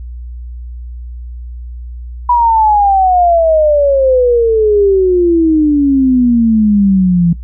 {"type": "exponential sweep", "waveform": "sine", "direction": "down", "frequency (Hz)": [980, 167.5], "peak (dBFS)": -6, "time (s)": [2.29, 7.33], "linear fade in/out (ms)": 5, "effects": ["noise-tail reverb RT60 0.1 s tail -20 dB re dry", "added 60 Hz sine -23 dBFS peak until 7.43 s"]}